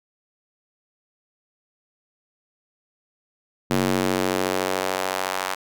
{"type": "tone with high-pass filter sweep", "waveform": "square", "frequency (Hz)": 46.86, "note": "F#1", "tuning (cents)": 23, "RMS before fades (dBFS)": -24, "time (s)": [3.7, 5.55], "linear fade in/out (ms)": 10, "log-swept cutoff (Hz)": [210, 940], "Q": 1.2, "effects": []}